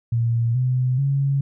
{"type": "tone with pitch steps", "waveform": "sine", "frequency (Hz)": [116.54, 127.09, 138.59], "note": ["A#2", "C3", "C#3"], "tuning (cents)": [0, -50, 0], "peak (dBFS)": -17, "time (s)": [0.12, 1.41], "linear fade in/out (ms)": 5, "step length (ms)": 430, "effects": []}